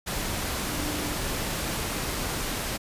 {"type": "tone in noise", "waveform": "sine", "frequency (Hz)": 297.4, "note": "D4", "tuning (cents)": 22, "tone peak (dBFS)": -35, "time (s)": [0.66, 1.15], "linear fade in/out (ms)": 20, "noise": "pink", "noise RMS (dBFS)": -30, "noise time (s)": [0.06, 2.78], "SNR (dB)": -8, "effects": ["resampled to 32000 Hz"]}